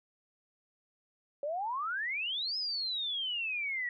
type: exponential two-way sweep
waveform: sine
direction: up then down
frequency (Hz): 554.4 to 5170 to 1902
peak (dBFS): -32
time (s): 1.43-3.89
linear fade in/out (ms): 2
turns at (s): 2.57
effects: none